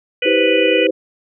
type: harmonic tone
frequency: 493.9 Hz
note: B4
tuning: in tune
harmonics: 1 / 3 / 4 / 5 / 6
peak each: -21 / -29 / -25 / -19 / -22 dBFS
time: 0.22-0.87 s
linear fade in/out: 5 ms
type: chord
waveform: sine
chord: C major seventh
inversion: first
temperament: equal with one note detuned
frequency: 323 / 392 / 493.9 / 523.3 Hz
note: E4 / G4 / B4 / C5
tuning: -35 / 0 / 0 / 0 cents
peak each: -19 dBFS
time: 0.25-0.91 s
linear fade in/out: 10 ms
effects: none